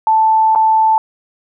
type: tone with dropouts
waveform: sine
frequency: 880 Hz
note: A5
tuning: in tune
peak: -8 dBFS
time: 0.07-0.98 s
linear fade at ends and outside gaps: 1 ms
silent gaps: 0.55-0.558 s
effects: none